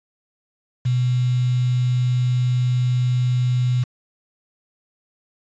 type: tone with quantisation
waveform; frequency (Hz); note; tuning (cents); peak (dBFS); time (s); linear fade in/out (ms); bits
sine; 124.7; B2; +17; -16; 0.85-3.84; 10; 6
effects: resampled to 16000 Hz